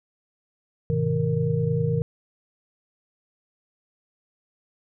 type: tone cluster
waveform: sine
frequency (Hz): 106.2 / 129.4 / 159 / 465.2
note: G#2 / C3 / D#3 / A#4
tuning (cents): +39 / -19 / +38 / -4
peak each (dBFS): -29 / -26 / -24 / -27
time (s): 0.9-2.02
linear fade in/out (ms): 0
effects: none